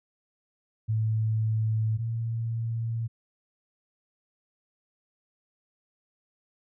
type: tone pair in turn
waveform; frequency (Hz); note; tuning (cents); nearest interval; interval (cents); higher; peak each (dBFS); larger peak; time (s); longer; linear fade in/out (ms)
sine; 110 / 114.51; A2 / A#2; 0 / -30; minor second; 70; second; -23 / -27; first; 0.88-1.98 / 1.98-3.08; neither; 20
effects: none